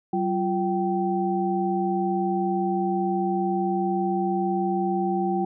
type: tone cluster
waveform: sine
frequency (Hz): 190.4 / 348.3 / 775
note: F#3 / F4 / G5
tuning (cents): +50 / -5 / -20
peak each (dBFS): -26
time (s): 0.13-5.45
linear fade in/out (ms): 5
effects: none